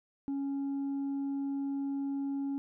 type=tone with tanh clipping; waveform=triangle; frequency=277.2 Hz; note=C#4; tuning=in tune; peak=-32 dBFS; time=0.28-2.58 s; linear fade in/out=0 ms; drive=7 dB; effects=none